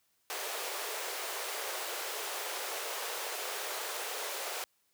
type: high-pass noise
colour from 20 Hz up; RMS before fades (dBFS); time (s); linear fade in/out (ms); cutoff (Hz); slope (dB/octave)
pink; -38; 0.3-4.64; 0; 400; 48
effects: white hiss -74 dBFS RMS until 4.93 s + high-pass 60 Hz 12 dB/octave